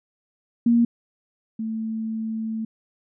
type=tone pair in turn; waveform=sine; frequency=235 / 221.8 Hz; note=A#3 / A3; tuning=+14 / +14 cents; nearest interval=minor second; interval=100 cents; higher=first; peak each=-14 / -25 dBFS; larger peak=first; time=0.66-0.85 / 1.59-2.65 s; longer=second; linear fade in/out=5 ms; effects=none

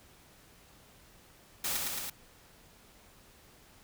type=noise with echo; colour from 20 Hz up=white; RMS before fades=-33 dBFS; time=1.64-1.77 s; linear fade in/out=5 ms; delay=110 ms; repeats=3; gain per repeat=-2 dB; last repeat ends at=2.1 s; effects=pink hiss -59 dBFS RMS until 3.83 s

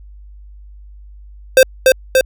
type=tone with echo; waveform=square; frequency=522 Hz; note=C5; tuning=4 cents flat; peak=-4 dBFS; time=1.57-1.63 s; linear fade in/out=2 ms; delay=290 ms; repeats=2; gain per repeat=-2 dB; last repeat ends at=2.21 s; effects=added 50 Hz sine -35 dBFS peak until 2.25 s

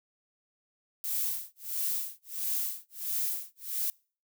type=noise with tremolo; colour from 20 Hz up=violet; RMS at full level=-30 dBFS; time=1.04-3.9 s; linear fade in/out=0 ms; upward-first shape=sine; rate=1.5 Hz; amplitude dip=100%; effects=noise-tail reverb RT60 0.4 s tail -26 dB re dry

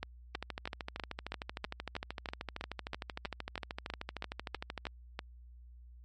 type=two click trains; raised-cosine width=0.3 ms; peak=-22 / -21 dBFS; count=60 / 17; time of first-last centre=0.35-4.854 / 0.03-5.191 s; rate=13.1 / 3.1 Hz; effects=added 60 Hz sine -51 dBFS peak until 6.04 s + MP3 48 kbps

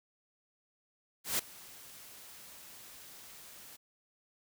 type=noise with ADSR envelope; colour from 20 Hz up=white; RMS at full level=-30 dBFS; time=1.24-3.77 s; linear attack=150 ms; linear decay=6 ms; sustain=-22 dB; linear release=16 ms; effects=none

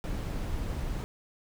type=noise; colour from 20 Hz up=brown; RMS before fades=-33 dBFS; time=0.04-1.04 s; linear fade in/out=0 ms; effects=none

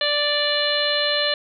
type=harmonic tone; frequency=587 Hz; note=D5; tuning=1 cent flat; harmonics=1 / 2 / 3 / 4 / 5 / 6 / 7; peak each=-24 / -32 / -26 / -33 / -26 / -27 / -24 dBFS; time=0.01-1.34 s; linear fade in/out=2 ms; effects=none

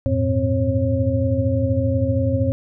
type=tone cluster; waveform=sine; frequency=87.5 / 103.2 / 115.9 / 261.4 / 544 Hz; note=F2 / G#2 / A#2 / C4 / C#5; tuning=+4 / -10 / -10 / -1 / -33 cents; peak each=-23 dBFS; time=0.06-2.52 s; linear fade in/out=0 ms; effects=none

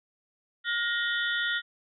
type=tone cluster; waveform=sine; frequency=1425 / 1875 / 3050 / 3454 / 3692 Hz; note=F6 / A#6 / G7 / A7 / A#7; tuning=+34 / +10 / -48 / -33 / -17 cents; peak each=-30 / -30 / -37 / -34 / -39 dBFS; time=0.64-1.62 s; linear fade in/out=50 ms; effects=none

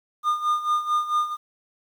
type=tone with tremolo; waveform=triangle; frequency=1215 Hz; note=D#6; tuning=42 cents flat; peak=-16 dBFS; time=0.23-1.37 s; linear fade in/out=50 ms; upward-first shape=sine; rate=4.5 Hz; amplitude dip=75%; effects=9-bit

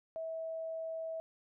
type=tone; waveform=sine; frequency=649 Hz; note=E5; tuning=27 cents flat; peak=-37 dBFS; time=0.16-1.2 s; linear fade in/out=0 ms; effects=none

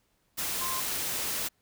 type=tone in noise; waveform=sine; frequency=1046.5 Hz; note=C6; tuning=in tune; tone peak=-34 dBFS; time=0.6-0.81 s; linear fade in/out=20 ms; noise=white; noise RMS=-32 dBFS; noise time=0.37-1.49 s; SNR=-5 dB; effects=pink hiss -72 dBFS RMS until 1.61 s

